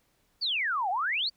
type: exponential two-way sweep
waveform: sine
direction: down then up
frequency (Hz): 4772 to 701 to 4772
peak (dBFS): -26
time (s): 0.41-1.3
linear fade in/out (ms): 20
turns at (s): 0.9
effects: pink hiss -70 dBFS RMS until 1.36 s